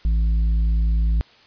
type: tone with tanh clipping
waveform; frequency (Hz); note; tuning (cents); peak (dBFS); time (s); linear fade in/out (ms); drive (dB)
triangle; 55; A1; 0; -17; 0.05-1.21; 0; 10
effects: white hiss -51 dBFS RMS until 1.46 s + resampled to 11025 Hz